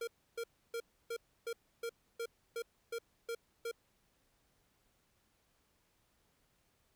square tone bursts, 464.4 Hz, A#4, 7 cents flat, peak -38 dBFS, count 11, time 0.01-3.714 s, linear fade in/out 5 ms, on 64 ms, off 300 ms, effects pink hiss -75 dBFS RMS until 6.95 s

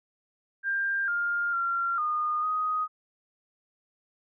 sine tone with pitch steps, 1593 / 1406 / 1376 / 1223 / 1250 Hz, G6 / F6 / F6 / D#6 / D#6, +27 / +11 / -26 / -30 / +8 cents, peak -25 dBFS, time 0.63-2.88 s, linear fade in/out 50 ms, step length 450 ms, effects none

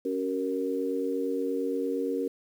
sine chord, F# major, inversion second, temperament equal with one note detuned, 277.2 / 377.6 / 466.2 Hz, C#4 / F#4 / A#4, 0 / +35 / 0 cents, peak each -31 / -33 / -30 dBFS, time 0.05-2.28 s, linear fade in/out 5 ms, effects 9-bit

